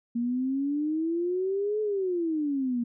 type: exponential two-way sweep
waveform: sine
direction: up then down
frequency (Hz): 233.1 to 431.9 to 233.1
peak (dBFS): -25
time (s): 0.15-2.84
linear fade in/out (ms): 10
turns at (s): 1.81
effects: none